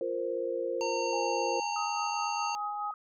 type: chord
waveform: sine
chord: F suspended fourth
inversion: none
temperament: just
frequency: 349.2 / 465.6 / 523.8 Hz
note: F4 / Bb4 / C5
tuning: 0 / -2 / +2 cents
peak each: -36 / -34 / -33 dBFS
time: 0.01-1.6 s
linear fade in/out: 2 ms
type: harmonic tone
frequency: 915 Hz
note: A#5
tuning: 32 cents flat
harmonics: 1 / 3 / 5 / 7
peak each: -34 / -39 / -41 / -42 dBFS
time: 0.81-2.55 s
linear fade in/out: 0 ms
type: tone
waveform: sine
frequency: 827 Hz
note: G#5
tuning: 8 cents flat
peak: -34 dBFS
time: 1.13-2.91 s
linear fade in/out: 2 ms
type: tone with tremolo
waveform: sine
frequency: 1260 Hz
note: D#6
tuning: 21 cents sharp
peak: -33 dBFS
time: 1.76-2.94 s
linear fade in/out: 2 ms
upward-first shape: sine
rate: 4.8 Hz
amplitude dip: 55%
effects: none